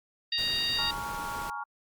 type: harmonic tone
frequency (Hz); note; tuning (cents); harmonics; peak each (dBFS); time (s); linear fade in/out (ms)
934; A#5; +3; 2 / 3 / 4 / 5; -37 / -34 / -30 / -31; 0.32-0.91; 5
type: noise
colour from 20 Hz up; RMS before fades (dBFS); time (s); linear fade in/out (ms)
pink; -41; 0.38-1.5; 2
type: chord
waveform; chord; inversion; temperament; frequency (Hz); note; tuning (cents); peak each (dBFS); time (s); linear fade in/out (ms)
sine; Bb minor seventh; third; just; 839.1 / 932.3 / 1118.8 / 1398.5; Ab5 / Bb5 / Db6 / F6; +18 / 0 / +16 / +2; -39; 0.78-1.64; 10
effects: Opus 48 kbps